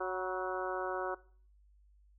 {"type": "harmonic tone with a mistuned harmonic", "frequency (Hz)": 185, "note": "F#3", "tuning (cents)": 0, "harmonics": [2, 3, 4, 5, 6, 7, 8], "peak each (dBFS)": [-38, -40, -41, -42, -43, -43, -44], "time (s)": [0, 1.15], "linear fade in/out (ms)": 10, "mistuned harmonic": 5, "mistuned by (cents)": 51, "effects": ["noise-tail reverb RT60 0.5 s tail -20 dB re dry", "added 50 Hz sine -61 dBFS peak until 2.18 s"]}